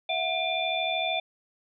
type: tone cluster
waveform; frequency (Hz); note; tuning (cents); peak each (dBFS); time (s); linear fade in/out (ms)
sine; 659 / 732 / 2394 / 3526; E5 / F#5 / D7 / A7; -1 / -19 / +33 / +3; -31; 0.09-1.2; 5
effects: none